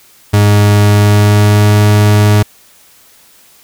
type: tone with pitch glide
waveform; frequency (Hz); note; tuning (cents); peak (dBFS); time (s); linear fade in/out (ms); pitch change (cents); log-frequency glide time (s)
40% pulse; 103.2 to 104.46; G#2 to G#2; -10 to +11; -4; 0.33-2.43; 10; +21; 0.85-1.81
effects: white hiss -44 dBFS RMS until 3.63 s